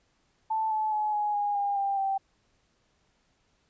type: tone with pitch steps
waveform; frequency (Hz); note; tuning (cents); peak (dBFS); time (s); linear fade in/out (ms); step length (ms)
sine; 880 / 864.9 / 850 / 835.4 / 821.1 / 807 / 793.1 / 779.5; A5 / A5 / G#5 / G#5 / G#5 / G#5 / G5 / G5; 0 / -30 / +40 / +10 / -20 / -50 / +20 / -10; -25; 0.5-2.18; 10; 210
effects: pink hiss -70 dBFS RMS until 3.69 s + resampled to 16000 Hz